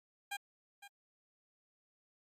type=tone with echo; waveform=15% pulse; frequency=804 Hz; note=G5; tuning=44 cents sharp; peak=-32 dBFS; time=0.31-0.37 s; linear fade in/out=10 ms; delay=510 ms; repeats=1; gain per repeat=-13 dB; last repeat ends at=0.88 s; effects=AAC 48 kbps